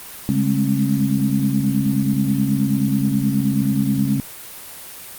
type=tone cluster; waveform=sine; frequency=138.1 / 202.6 / 212 / 271.7 Hz; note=C#3 / G#3 / G#3 / C#4; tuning=-6 / -43 / +36 / -35 cents; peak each=-21 dBFS; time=0.29-4.2 s; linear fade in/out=0 ms; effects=white hiss -36 dBFS RMS until 5.18 s + Opus 32 kbps